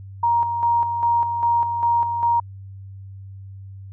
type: tone with tremolo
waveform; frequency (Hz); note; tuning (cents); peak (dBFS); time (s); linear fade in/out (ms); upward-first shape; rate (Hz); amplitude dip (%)
sine; 940; A#5; +14; -15; 0.23-2.4; 5; square; 2.5; 50
effects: added 97 Hz sine -35 dBFS peak until 3.92 s